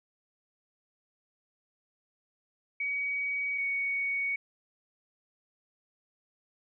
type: tone pair in turn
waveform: sine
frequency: 2260 / 2233 Hz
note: C#7 / C#7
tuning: +33 / +12 cents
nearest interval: unison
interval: 21 cents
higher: first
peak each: -29 / -28 dBFS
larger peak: second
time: 2.8-3.58 / 3.58-4.36 s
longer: neither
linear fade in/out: 5 ms
effects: none